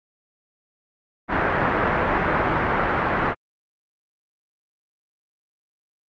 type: low-pass noise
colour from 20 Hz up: white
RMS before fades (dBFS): -21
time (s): 1.28-3.35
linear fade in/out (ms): 50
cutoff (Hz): 1700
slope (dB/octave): 24
effects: Opus 32 kbps